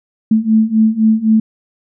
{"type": "beating tone pair", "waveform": "sine", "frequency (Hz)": [217.6, 221.5], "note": ["A3", "A3"], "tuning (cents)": [-19, 12], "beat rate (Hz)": 3.9, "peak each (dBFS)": [-13, -11], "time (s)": [0.31, 1.4], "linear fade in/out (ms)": 5, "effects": []}